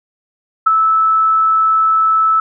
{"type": "tone with ADSR envelope", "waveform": "sine", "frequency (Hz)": 1309, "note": "E6", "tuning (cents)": -13, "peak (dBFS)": -3, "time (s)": [0.66, 2.4], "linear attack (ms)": 13, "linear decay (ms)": 7, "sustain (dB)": -6, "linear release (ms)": 3, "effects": []}